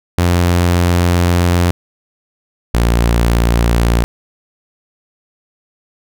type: tone pair in turn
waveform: sawtooth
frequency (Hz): 87.6 / 58.09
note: F2 / A#1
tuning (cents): +6 / -5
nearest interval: perfect fifth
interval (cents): 711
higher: first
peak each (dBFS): -6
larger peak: neither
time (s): 0.18-1.71 / 2.74-4.04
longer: first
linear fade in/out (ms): 0
effects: none